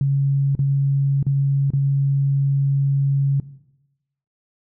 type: tone with dropouts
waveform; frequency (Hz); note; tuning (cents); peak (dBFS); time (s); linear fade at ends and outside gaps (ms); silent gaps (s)
sine; 138.59; C#3; 0; -15; 0.01-3.4; 2; 0.552-0.591 / 1.228-1.266 / 1.704-1.735
effects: noise-tail reverb RT60 0.9 s tail -17 dB re dry